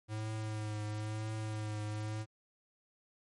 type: tone with vibrato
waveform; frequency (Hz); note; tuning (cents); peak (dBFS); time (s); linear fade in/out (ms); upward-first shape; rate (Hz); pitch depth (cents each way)
square; 107.5; A2; -40; -37; 0.08-2.26; 50; triangle; 1; 32
effects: MP3 48 kbps